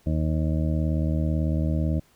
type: harmonic tone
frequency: 78.1 Hz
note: D#2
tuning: 7 cents sharp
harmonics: 1 / 2 / 3 / 4 / 6 / 7 / 8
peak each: -24 / -26 / -31 / -32 / -46 / -38 / -38 dBFS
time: 0.06-2 s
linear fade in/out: 10 ms
effects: pink hiss -61 dBFS RMS until 2.15 s